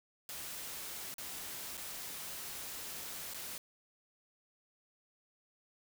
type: noise with dropouts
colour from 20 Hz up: white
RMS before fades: -44 dBFS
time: 0.29-3.58 s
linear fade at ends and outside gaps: 1 ms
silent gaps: 1.141-1.182 / 1.771-1.776 / 3.337-3.344 s
effects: none

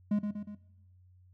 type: tone with echo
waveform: triangle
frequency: 207.7 Hz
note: G#3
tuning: in tune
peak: -23 dBFS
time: 0.11-0.19 s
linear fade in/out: 5 ms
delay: 120 ms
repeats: 3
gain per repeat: -5 dB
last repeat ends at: 0.55 s
effects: noise-tail reverb RT60 0.9 s tail -17 dB re dry + added 91 Hz sine -57 dBFS peak until 1.33 s

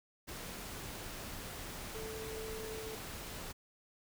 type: tone in noise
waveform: sine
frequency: 440 Hz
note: A4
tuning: in tune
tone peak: -43 dBFS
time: 1.94-2.96 s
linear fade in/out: 20 ms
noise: pink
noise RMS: -45 dBFS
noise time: 0.27-3.53 s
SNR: -1 dB
effects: none

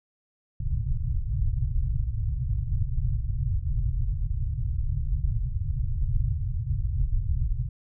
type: low-pass noise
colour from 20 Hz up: pink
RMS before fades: -26 dBFS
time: 0.6-7.69 s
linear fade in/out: 5 ms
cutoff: 140 Hz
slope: 96 dB/octave
effects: none

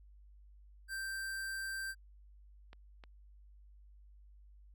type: tone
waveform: square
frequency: 1568 Hz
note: G6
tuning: in tune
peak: -39 dBFS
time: 0.88-1.95 s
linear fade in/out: 50 ms
type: clicks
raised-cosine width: 0.3 ms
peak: -37 dBFS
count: 2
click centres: 2.731 / 3.038 s
effects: added 50 Hz sine -56 dBFS peak until 4.74 s

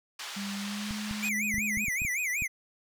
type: band-pass noise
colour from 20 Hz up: white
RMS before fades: -40 dBFS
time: 0.19-1.29 s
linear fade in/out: 5 ms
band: 830 to 4700 Hz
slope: 12 dB/octave
type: tone with pitch glide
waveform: sine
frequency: 200 to 210.8 Hz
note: G3 to G#3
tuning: +35 to +26 cents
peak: -34 dBFS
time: 0.36-1.85 s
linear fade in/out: 10 ms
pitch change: +91 cents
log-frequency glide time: 0.57-0.93 s
type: clicks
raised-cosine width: 5 ms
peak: -26 dBFS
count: 9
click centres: 0.909 / 1.111 / 1.542 / 1.582 / 1.773 / 1.883 / 2.019 / 2.05 / 2.422 s
type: tone with vibrato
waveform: square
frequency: 2218 Hz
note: C#7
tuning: in tune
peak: -29 dBFS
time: 1.22-2.48 s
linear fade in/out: 20 ms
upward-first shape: sine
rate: 5.3 Hz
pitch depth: 220 cents each way
effects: none

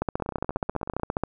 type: two click trains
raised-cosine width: 1 ms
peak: -11 / -22 dBFS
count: 19 / 14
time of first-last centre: 0.02-1.236 / 0.2-0.998 s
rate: 14.8 / 16.3 Hz
effects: none

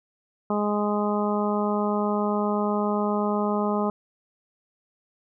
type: harmonic tone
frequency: 207.7 Hz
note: G#3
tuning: in tune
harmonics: 1 / 2 / 3 / 4 / 5 / 6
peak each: -25 / -28 / -30 / -31 / -32 / -33 dBFS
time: 0.5-3.9 s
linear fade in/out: 2 ms
effects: none

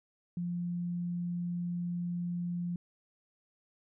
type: tone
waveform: sine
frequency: 174.61 Hz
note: F3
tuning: in tune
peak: -32 dBFS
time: 0.37-2.76 s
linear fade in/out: 2 ms
effects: none

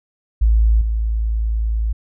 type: tone with level steps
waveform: sine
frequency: 55 Hz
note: A1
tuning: in tune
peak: -10 / -16 dBFS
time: 0.41-1.93 s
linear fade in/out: 10 ms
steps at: 0.81 s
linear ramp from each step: 5 ms
effects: none

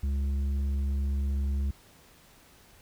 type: tone with tanh clipping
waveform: triangle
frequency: 69.3 Hz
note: C#2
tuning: in tune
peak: -27 dBFS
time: 0.03-1.71 s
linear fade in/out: 5 ms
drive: 11 dB
effects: pink hiss -57 dBFS RMS until 2.81 s

